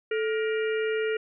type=harmonic tone with a mistuned harmonic; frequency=471.7 Hz; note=A#4; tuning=20 cents sharp; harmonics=1 / 3 / 4 / 5 / 6; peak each=-25 / -35 / -37 / -39 / -41 dBFS; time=0.11-1.17 s; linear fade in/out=5 ms; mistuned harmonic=1; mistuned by=-130 cents; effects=none